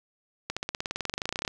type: accelerating click train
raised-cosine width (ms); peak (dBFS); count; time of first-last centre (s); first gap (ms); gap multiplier
0.2; -13; 23; 0.5-1.478; 66; 0.96
effects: none